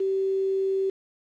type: tone with quantisation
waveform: sine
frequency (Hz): 385.7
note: G4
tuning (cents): -28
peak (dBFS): -22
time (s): 0-0.9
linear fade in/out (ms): 5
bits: 7
effects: low-pass 3000 Hz 12 dB/octave